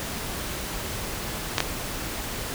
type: clicks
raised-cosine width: 0.2 ms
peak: -3 dBFS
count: 2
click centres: 1.582 / 1.604 s
effects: pink hiss -32 dBFS RMS until 2.54 s